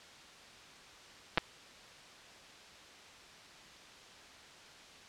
clicks, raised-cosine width 0.3 ms, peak -11 dBFS, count 2, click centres 1.375 / 1.381 s, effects white hiss -54 dBFS RMS until 5.08 s + low-pass 5000 Hz 12 dB/octave

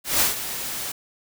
white noise with ADSR envelope, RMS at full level -18 dBFS, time 0.04-0.92 s, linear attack 170 ms, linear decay 130 ms, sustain -12 dB, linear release 6 ms, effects none

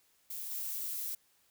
violet noise with level steps, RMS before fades -41 / -38 dBFS, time 0.3-1.15 s, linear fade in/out 5 ms, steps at 0.51 s, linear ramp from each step 2 ms, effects white hiss -70 dBFS RMS until 1.5 s

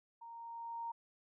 sine tone with level ramp, 928 Hz, A#5, 8 cents flat, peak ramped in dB -49 to -38 dBFS, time 0.21-0.92 s, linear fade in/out 10 ms, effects none

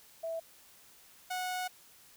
sine / sawtooth tone pair in turn, 657 / 733.8 Hz, E5 / F#5, -6 / -15 cents, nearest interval major second, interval 191 cents, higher second, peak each -34 / -30 dBFS, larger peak second, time 0.23-0.4 / 1.3-1.68 s, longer second, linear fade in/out 10 ms, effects white hiss -59 dBFS RMS until 2.16 s

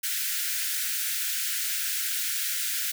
white high-pass noise, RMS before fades -29 dBFS, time 0.03-2.92 s, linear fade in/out 10 ms, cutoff 1400 Hz, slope 96 dB/octave, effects none

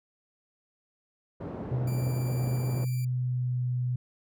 pink band-pass noise, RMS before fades -37 dBFS, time 1.4-2.85 s, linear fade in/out 10 ms, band 110 to 580 Hz, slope 12 dB/octave
sine tone with pitch glide, 125.9 to 124.45 Hz, B2 to B2, +34 to +14 cents, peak -26 dBFS, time 1.71-3.96 s, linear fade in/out 5 ms, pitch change -20 cents, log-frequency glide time 3.04-3.62 s
5% pulse tone with tremolo, 2349 Hz, D7, in tune, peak -34 dBFS, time 1.87-3.05 s, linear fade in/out 5 ms, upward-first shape sine, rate 18 Hz, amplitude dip 25%
effects none

